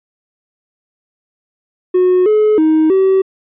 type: tone with pitch steps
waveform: triangle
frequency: 365.1 / 426.9 / 314.3 / 382.5 Hz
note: F#4 / G#4 / D#4 / G4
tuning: -23 / +48 / +18 / -42 cents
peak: -5 dBFS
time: 1.94-3.22 s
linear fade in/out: 10 ms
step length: 320 ms
effects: tanh soft clip ceiling -3 dBFS + resampled to 8000 Hz